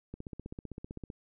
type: click train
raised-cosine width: 3 ms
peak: -28 dBFS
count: 16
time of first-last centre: 0.14-1.102 s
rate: 15.6 Hz
effects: none